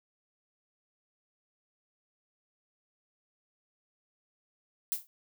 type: noise with exponential decay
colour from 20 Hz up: violet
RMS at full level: -27 dBFS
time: 4.92-5.07 s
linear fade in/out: 0 ms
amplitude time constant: 32 ms
effects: none